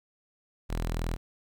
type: tone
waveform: sawtooth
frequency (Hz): 41.2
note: E1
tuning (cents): 0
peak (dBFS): -25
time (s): 0.69-1.17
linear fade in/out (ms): 20
effects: 11-bit